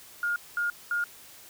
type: tone bursts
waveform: sine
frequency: 1420 Hz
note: F6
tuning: 28 cents sharp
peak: -25 dBFS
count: 3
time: 0.23-1.04 s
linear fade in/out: 2 ms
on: 130 ms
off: 210 ms
effects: white hiss -50 dBFS RMS until 1.49 s

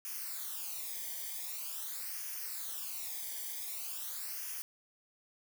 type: noise with flanger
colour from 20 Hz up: blue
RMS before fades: -41 dBFS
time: 0.05-4.62 s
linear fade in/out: 0 ms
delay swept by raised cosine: 0.25 to 0.75 ms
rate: 0.45 Hz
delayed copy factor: -0.75
effects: none

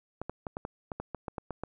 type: clicks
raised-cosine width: 1 ms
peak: -21 dBFS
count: 12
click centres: 0.216 / 0.296 / 0.468 / 0.569 / 0.651 / 0.918 / 1 / 1.147 / 1.282 / 1.382 / 1.507 / 1.636 s
effects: none

